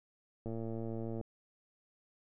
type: click train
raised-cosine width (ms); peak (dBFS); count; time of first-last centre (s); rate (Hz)
2; -28; 86; 0.46-1.212; 113
effects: none